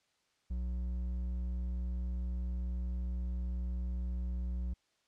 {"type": "tone with hard clipping", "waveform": "sine", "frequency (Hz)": 61.1, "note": "B1", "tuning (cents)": -18, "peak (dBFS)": -35, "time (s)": [0.5, 4.74], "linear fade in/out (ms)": 10, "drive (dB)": 6, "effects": ["white hiss -75 dBFS RMS until 5.07 s", "low-pass 6000 Hz 12 dB/octave"]}